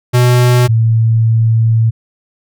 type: tone pair in turn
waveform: square / sine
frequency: 123.47 / 112.97 Hz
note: B2 / A2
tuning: 0 / +46 cents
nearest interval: major second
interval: 154 cents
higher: first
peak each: -7 dBFS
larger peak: neither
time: 0.13-0.68 / 0.68-1.91 s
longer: second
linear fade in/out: 20 ms
effects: none